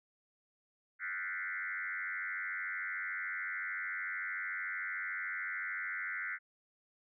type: tone with frequency modulation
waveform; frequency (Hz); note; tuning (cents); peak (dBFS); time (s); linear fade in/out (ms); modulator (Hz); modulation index
sine; 1760; A6; 0; -36; 0.99-6.39; 50; 93.5; 3.9
effects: none